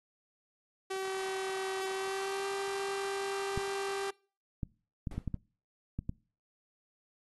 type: tone with pitch glide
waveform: sawtooth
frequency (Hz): 382.8 to 393.6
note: G4 to G4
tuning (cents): -41 to +7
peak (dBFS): -30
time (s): 0.9-4.11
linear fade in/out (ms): 10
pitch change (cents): +48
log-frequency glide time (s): 1.9-2.47
type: clicks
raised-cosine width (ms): 5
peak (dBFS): -22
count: 8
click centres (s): 3.576 / 4.632 / 5.072 / 5.18 / 5.277 / 5.343 / 5.99 / 6.094
type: noise with exponential decay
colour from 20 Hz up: brown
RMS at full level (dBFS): -40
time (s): 5.11-5.34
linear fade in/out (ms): 2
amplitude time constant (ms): 49
effects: noise-tail reverb RT60 0.4 s tail -23 dB re dry + AAC 32 kbps